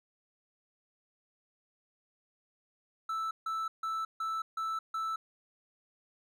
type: tone bursts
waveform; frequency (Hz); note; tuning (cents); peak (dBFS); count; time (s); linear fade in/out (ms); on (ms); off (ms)
triangle; 1318.5; E6; 0; -30; 6; 3.09-5.16; 5; 220; 150
effects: none